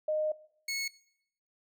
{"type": "tone pair in turn", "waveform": ["sine", "20% pulse"], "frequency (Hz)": [616, 2195], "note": ["D#5", "C#7"], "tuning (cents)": [-17, -18], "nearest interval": "octave + minor seventh", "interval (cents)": 2199, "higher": "second", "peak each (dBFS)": -27, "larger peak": "neither", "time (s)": [[0.08, 0.32], [0.68, 0.88]], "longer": "first", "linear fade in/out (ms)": 5, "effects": ["noise-tail reverb RT60 0.7 s tail -20 dB re dry"]}